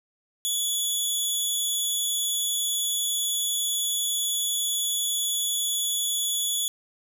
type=tone with amplitude modulation; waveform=15% pulse; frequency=3402 Hz; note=G#7; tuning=41 cents sharp; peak=-15 dBFS; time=0.45-6.68 s; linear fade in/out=0 ms; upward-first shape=sine; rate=260 Hz; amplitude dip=45%; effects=none